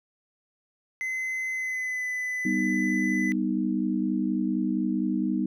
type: tone with pitch glide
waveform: triangle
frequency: 2047 to 2003 Hz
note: C7 to B6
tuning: -38 to +24 cents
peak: -26 dBFS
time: 1.01-3.32 s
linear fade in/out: 0 ms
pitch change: -38 cents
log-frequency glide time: 1.53-2.05 s
type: chord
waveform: sine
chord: G augmented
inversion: none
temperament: equal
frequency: 196 / 246.9 / 311.1 Hz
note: G3 / B3 / D#4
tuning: 0 / 0 / 0 cents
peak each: -28 dBFS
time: 2.45-5.46 s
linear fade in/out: 5 ms
effects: none